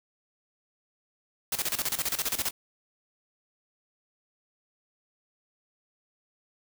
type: noise with tremolo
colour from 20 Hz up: white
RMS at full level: -28 dBFS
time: 1.52-2.51 s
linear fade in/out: 5 ms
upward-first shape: square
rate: 15 Hz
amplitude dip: 80%
effects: none